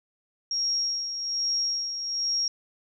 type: tone with tremolo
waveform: sine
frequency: 5588 Hz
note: F8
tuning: in tune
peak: -23 dBFS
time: 0.51-2.48 s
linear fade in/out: 2 ms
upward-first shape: sine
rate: 1.2 Hz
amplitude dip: 55%
effects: none